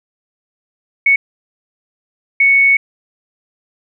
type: tone bursts at uneven times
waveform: sine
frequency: 2217 Hz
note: C#7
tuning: in tune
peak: -7 dBFS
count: 2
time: 1.06-1.16 / 2.4-2.77 s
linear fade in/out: 5 ms
effects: none